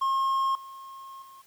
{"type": "tone with level steps", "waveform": "triangle", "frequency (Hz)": 1075, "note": "C6", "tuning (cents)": 47, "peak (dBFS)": [-21, -39, -45], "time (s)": [0.01, 1.42], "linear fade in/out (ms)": 10, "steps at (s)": [0.55, 1.22], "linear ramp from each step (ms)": 2, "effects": ["white hiss -60 dBFS RMS until 1.46 s"]}